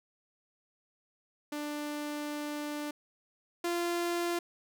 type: tone pair in turn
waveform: sawtooth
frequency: 295.7 / 345.3 Hz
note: D4 / F4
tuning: +12 / -20 cents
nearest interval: minor third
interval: 268 cents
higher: second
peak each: -31 / -26 dBFS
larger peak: second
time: 1.52-2.91 / 3.64-4.39 s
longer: first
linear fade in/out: 5 ms
effects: none